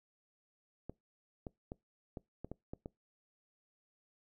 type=clicks; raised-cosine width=2 ms; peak=-29 dBFS; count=8; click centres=0.896 / 1.468 / 1.719 / 2.172 / 2.446 / 2.516 / 2.735 / 2.859 s; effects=noise-tail reverb RT60 0.2 s tail -24 dB re dry